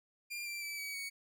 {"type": "tone with pitch steps", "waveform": "sawtooth", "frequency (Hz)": [2395, 2354, 2313, 2274, 2235], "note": ["D7", "D7", "D7", "C#7", "C#7"], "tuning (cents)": [33, 3, -27, 44, 14], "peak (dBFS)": -36, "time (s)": [0.3, 1.1], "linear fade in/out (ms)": 20, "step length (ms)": 160, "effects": ["13-bit"]}